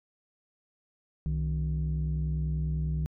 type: tone pair together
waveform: sine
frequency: 65.41 / 155.57 Hz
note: C2 / D#3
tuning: 0 / 0 cents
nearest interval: octave + minor third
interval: 1500 cents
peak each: -28 dBFS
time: 1.26-3.06 s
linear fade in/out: 0 ms
effects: tanh soft clip ceiling -23 dBFS